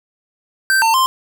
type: tone with pitch steps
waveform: square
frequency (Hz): 1559 / 902 / 1047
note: G6 / A5 / C6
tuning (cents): -10 / +43 / +1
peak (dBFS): -12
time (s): 0.7-1.06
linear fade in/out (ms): 0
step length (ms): 120
effects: none